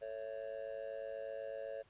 triangle tone with amplitude modulation, 554.4 Hz, C#5, in tune, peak -35 dBFS, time 0.01-1.83 s, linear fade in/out 20 ms, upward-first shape sine, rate 108 Hz, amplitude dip 100%, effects pink hiss -69 dBFS RMS until 1.89 s + resampled to 8000 Hz

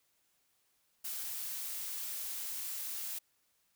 blue noise, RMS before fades -40 dBFS, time 1.04-3.19 s, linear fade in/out 10 ms, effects white hiss -75 dBFS RMS until 3.75 s

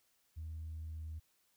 sine tone with pitch glide, 79.7 to 79.01 Hz, D#2 to D#2, +42 to +27 cents, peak -40 dBFS, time 0.36-1.2 s, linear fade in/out 20 ms, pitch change -15 cents, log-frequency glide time 0.62-1.06 s, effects tanh soft clip ceiling -38 dBFS + white hiss -75 dBFS RMS until 1.56 s

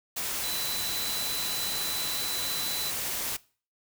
sine tone in noise, 4000 Hz, B7, 21 cents sharp, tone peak -33 dBFS, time 0.43-2.91 s, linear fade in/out 10 ms, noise white, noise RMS -32 dBFS, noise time 0.16-3.37 s, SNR -4 dB, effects noise-tail reverb RT60 0.4 s tail -21 dB re dry

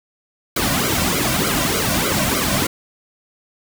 pink noise with flanger, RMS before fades -19 dBFS, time 0.56-2.67 s, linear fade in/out 5 ms, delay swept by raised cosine 1.1 to 2.4 ms, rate 3.3 Hz, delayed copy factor -0.95, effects none

